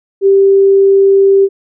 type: tone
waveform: sine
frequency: 392 Hz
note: G4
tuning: in tune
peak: -4 dBFS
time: 0.21-1.49 s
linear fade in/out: 50 ms
effects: none